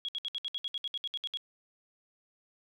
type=tone bursts; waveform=sine; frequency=3320 Hz; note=G#7; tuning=1 cent flat; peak=-32 dBFS; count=14; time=0.05-1.372 s; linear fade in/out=0 ms; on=35 ms; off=64 ms; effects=none